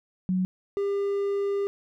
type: tone pair in turn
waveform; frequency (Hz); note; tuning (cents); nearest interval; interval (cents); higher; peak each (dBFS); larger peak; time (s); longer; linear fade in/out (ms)
sine / triangle; 185 / 400.2; F#3 / G4; 0 / +36; octave + minor second; 1336; second; -22; neither; 0.29-0.45 / 0.77-1.67; second; 0
effects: none